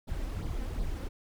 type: noise with flanger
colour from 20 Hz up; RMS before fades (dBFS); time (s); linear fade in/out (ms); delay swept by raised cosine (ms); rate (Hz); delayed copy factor
brown; -34; 0.07-1.09; 20; 0.21 to 3.91; 2.7; +0.65
effects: none